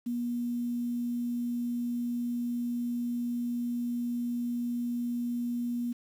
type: tone with quantisation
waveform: sine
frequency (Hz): 240.2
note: B3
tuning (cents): -48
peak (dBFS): -29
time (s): 0.06-5.93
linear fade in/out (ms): 10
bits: 9
effects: none